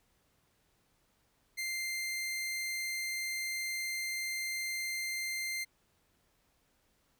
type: tone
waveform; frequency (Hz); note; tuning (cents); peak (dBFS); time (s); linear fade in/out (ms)
sawtooth; 2093; C7; 0; -31; 1.57-5.65; 20
effects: pink hiss -73 dBFS RMS until 7.19 s